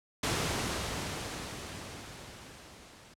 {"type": "noise with level ramp", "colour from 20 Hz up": "pink", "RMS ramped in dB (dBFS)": [-29, -54], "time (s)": [0.23, 3.14], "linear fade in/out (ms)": 5, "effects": ["high-pass 60 Hz 12 dB/octave", "low-pass 9000 Hz 12 dB/octave"]}